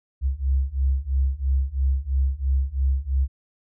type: beating tone pair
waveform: sine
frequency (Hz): 65.6 / 68.6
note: C2 / C#2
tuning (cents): +5 / -17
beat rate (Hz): 3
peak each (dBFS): -23 / -22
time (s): 0.21-3.28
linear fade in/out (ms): 50
effects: none